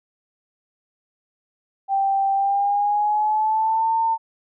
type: tone with pitch glide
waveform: sine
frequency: 784 to 900.6 Hz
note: G5 to A5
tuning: 0 to +40 cents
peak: -17 dBFS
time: 1.88-4.18 s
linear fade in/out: 50 ms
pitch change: +240 cents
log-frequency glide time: 2.34-3.88 s
effects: none